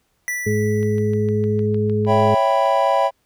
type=tone with exponential decay; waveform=square; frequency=1967 Hz; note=B6; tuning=7 cents flat; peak=-21 dBFS; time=0.28-1.66 s; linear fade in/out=0 ms; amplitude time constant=300 ms
type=harmonic tone; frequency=105.8 Hz; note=G#2; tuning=33 cents sharp; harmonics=1 / 2 / 4; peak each=-20 / -22 / -20 dBFS; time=0.46-2.35 s; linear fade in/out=10 ms
type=click train; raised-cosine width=0.3 ms; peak=-26 dBFS; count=13; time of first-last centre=0.83-2.659 s; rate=6.56 Hz
type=chord; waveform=triangle; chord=C# half-diminished seventh; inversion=none; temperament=equal; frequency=554.4 / 659.3 / 784 / 987.8 Hz; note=C#5 / E5 / G5 / B5; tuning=0 / 0 / 0 / 0 cents; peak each=-18 dBFS; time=2.06-3.11 s; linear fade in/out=50 ms
effects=pink hiss -66 dBFS RMS until 3.25 s